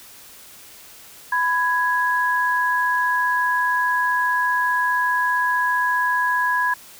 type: tone pair together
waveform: sine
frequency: 996.4 / 1661.2 Hz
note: B5 / G#6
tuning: +15 / 0 cents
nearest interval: major sixth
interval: 885 cents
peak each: -20 dBFS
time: 1.32-6.74 s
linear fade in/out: 5 ms
effects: white hiss -44 dBFS RMS until 6.99 s